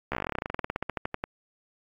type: slowing click train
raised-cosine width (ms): 0.5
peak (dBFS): -14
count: 27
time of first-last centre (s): 0.12-1.239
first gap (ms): 14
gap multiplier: 1.08
effects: AAC 64 kbps